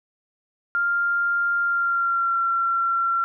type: tone with pitch glide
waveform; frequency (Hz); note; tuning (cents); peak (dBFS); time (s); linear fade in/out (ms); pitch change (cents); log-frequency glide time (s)
sine; 1396.9 to 1363.4; F6 to F6; 0 to -42; -19; 0.75-3.24; 0; -42; 1.61-2.4
effects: none